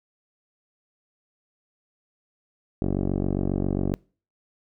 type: tone with low-pass filter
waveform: 10% pulse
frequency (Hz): 47.4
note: F#1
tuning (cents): +43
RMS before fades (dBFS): -25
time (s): 2.82-3.94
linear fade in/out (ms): 0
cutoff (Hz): 440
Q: 2.9
effects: noise-tail reverb RT60 0.4 s tail -26 dB re dry